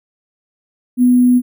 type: tone with sample-and-hold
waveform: sine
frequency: 248 Hz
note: B3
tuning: 7 cents sharp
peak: -7 dBFS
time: 0.97-1.42 s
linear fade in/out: 50 ms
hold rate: 11025 Hz
effects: none